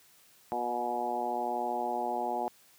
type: harmonic tone with a mistuned harmonic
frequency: 121 Hz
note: B2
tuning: 35 cents flat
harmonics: 2 / 3 / 4 / 5 / 6 / 7 / 8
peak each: -42 / -39 / -41 / -39 / -34 / -34 / -46 dBFS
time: 0.52-2.48 s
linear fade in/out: 0 ms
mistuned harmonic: 5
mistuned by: +24 cents
effects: white hiss -61 dBFS RMS until 2.78 s + high-pass 80 Hz 12 dB/octave